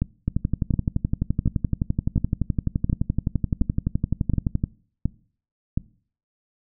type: two click trains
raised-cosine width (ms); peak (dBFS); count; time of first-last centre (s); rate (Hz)
5; -9 / -9; 9 / 52; 0.02-5.775 / 0.28-4.639; 1.39 / 11.7
effects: noise-tail reverb RT60 0.5 s tail -22 dB re dry